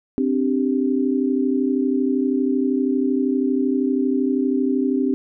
sine chord, C suspended second, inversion none, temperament just, 261.6 / 294.3 / 392.4 Hz, C4 / D4 / G4, 0 / +4 / +2 cents, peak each -19 / -23 / -24 dBFS, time 0.18-5.14 s, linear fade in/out 0 ms, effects none

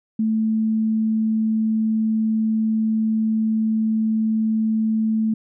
sine tone, 219.9 Hz, A3, 1 cent flat, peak -17 dBFS, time 0.19-5.34 s, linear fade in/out 5 ms, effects none

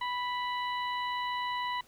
harmonic tone, 987 Hz, B5, 1 cent flat, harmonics 1 / 2 / 3 / 4, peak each -32 / -38 / -42 / -44 dBFS, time 0.01-1.81 s, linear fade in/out 5 ms, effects pink hiss -61 dBFS RMS until 1.87 s

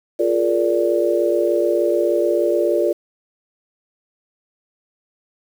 sine chord, Bb dominant seventh, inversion second, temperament just, 349.6 / 419.5 / 466.2 / 582.7 Hz, F4 / Ab4 / Bb4 / D5, +2 / +17 / 0 / -14 cents, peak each -19 / -23 / -22 / -19 dBFS, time 0.19-2.93 s, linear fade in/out 10 ms, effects 7-bit

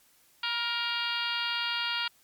harmonic tone with a mistuned harmonic, 469.3 Hz, A#4, 12 cents sharp, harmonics 2 / 3 / 4 / 5 / 6 / 7 / 8 / 9 / 10, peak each -38 / -34 / -40 / -38 / -34 / -36 / -40 / -40 / -40 dBFS, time 0.43-2.08 s, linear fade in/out 5 ms, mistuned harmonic 2, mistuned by +27 cents, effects white hiss -63 dBFS RMS until 2.23 s + MP3 96 kbps

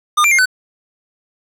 square tone with pitch steps, 1213 / 2364 / 2126 / 1508 Hz, D#6 / D7 / C7 / F#6, -44 / +11 / +27 / +32 cents, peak -10 dBFS, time 0.17-0.458 s, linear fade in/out 10 ms, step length 72 ms, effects low-pass 11000 Hz 12 dB/octave + 7-bit

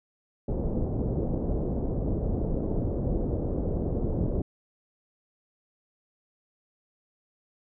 pink low-pass noise, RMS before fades -28 dBFS, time 0.48-4.42 s, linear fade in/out 5 ms, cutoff 540 Hz, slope 24 dB/octave, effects none

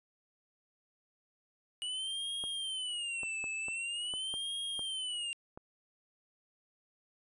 square tone with vibrato, 2919 Hz, F#7, 24 cents flat, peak -36 dBFS, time 1.82-5.33 s, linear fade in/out 0 ms, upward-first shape sine, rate 0.45 Hz, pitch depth 190 cents each way
clicks, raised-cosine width 1 ms, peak -32 dBFS, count 8, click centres 2.439 / 3.233 / 3.441 / 3.684 / 4.138 / 4.34 / 4.793 / 5.575 s
effects resampled to 24000 Hz

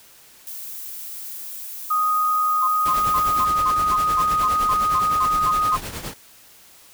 violet noise, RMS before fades -34 dBFS, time 0.47-3.45 s, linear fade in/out 0 ms
sine tone, 1244.5 Hz, D#6, in tune, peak -17 dBFS, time 1.9-5.76 s, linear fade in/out 10 ms
sine tone bursts, 1046.5 Hz, C6, in tune, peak -21 dBFS, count 13, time 2.62-5.774 s, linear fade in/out 10 ms, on 58 ms, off 200 ms
pink noise with tremolo, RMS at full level -29 dBFS, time 2.85-6.14 s, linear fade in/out 10 ms, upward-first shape triangle, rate 9.7 Hz, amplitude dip 70%
effects white hiss -49 dBFS RMS until 6.93 s

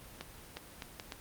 accelerating click train, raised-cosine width 0.2 ms, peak -22 dBFS, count 5, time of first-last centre 0.21-1.122 s, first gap 360 ms, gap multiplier 0.7, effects pink hiss -52 dBFS RMS until 1.2 s + Opus 24 kbps

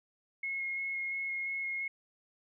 sine tone with vibrato, 2164 Hz, C#7, 42 cents flat, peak -33 dBFS, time 0.43-1.88 s, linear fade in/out 5 ms, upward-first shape square, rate 2.9 Hz, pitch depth 8 cents each way, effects none

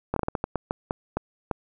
slowing click train, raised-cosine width 1 ms, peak -11 dBFS, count 12, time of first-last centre 0.14-1.512 s, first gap 23 ms, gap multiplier 1.31, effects none

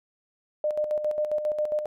sine tone with tremolo, 604 Hz, D5, 48 cents sharp, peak -22 dBFS, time 0.64-1.86 s, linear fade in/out 2 ms, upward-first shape square, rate 7.4 Hz, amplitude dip 55%, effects none

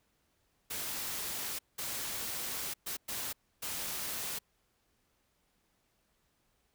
white noise bursts at uneven times, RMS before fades -38 dBFS, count 5, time 0.7-1.59 / 1.78-2.74 / 2.86-2.97 / 3.08-3.33 / 3.62-4.39 s, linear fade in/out 10 ms, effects pink hiss -75 dBFS RMS until 6.74 s

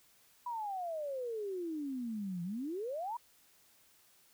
sine exponential two-way sweep, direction down then up, 991 to 168.6 to 991 Hz, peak -36 dBFS, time 0.46-3.17 s, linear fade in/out 5 ms, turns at 2.43 s, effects white hiss -66 dBFS RMS until 4.33 s

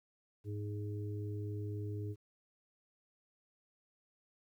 harmonic tone, 103.83 Hz, G#2, in tune, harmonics 1 / 3 / 4, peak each -38 / -47 / -47 dBFS, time 0.44-2.16 s, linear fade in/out 50 ms, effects 12-bit

